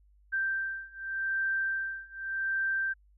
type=beating tone pair; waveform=sine; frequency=1568 / 1568.85 Hz; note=G6 / G6; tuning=0 / +1 cents; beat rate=0.85 Hz; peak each=-33 / -32 dBFS; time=0.32-2.94 s; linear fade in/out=20 ms; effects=added 50 Hz sine -59 dBFS peak until 3.17 s